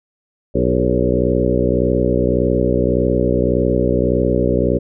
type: harmonic tone with a mistuned harmonic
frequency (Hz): 61.74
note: B1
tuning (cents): 0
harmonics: 1 / 2 / 3 / 4 / 5 / 6 / 7 / 8 / 9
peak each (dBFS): -22 / -22 / -22 / -22 / -22 / -22 / -22 / -22 / -22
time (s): 0.54-4.79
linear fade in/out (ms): 20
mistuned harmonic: 7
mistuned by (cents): -35
effects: none